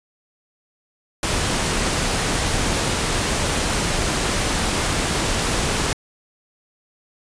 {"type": "noise", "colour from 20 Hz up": "pink", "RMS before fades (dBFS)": -21, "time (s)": [1.23, 5.93], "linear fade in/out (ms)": 2, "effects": ["resampled to 22050 Hz"]}